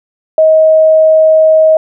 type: tone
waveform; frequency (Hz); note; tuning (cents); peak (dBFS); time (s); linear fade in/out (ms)
sine; 632; D#5; +27; -3; 0.38-1.77; 2
effects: none